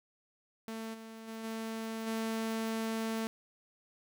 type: tone with level steps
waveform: sawtooth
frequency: 223.5 Hz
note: A3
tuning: 27 cents sharp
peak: -35 / -42 / -37 / -33 / -29 dBFS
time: 0.68-3.27 s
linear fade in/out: 0 ms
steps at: 0.93 / 1.27 / 1.43 / 2.06 s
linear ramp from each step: 20 ms
effects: none